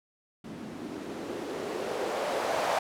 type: noise with low-pass filter sweep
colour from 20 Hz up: violet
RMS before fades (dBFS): -33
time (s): 0.44-2.79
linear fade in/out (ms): 5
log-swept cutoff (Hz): 220 to 700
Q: 2.4
effects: none